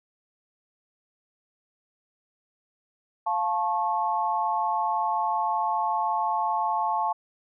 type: chord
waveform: sine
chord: F augmented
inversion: none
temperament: just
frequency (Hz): 698.5 / 873.1 / 1091.3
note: F5 / A5 / C#6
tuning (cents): 0 / -14 / -27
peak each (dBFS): -30 / -25 / -29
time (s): 3.26-7.13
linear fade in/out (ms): 10
effects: none